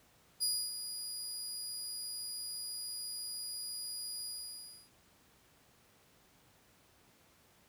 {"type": "tone with ADSR envelope", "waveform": "25% pulse", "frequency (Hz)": 4893, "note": "D#8", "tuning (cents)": -30, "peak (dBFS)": -25, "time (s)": [0.4, 4.9], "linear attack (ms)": 29, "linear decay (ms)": 280, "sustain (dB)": -10, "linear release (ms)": 640, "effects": ["pink hiss -66 dBFS RMS until 7.68 s", "high-pass 60 Hz 12 dB/octave"]}